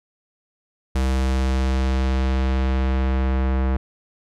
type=tone with low-pass filter sweep; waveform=square; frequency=65.41 Hz; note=C2; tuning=in tune; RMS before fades=-20 dBFS; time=0.95-3.77 s; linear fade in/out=5 ms; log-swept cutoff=10000 to 1700 Hz; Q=0.76; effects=none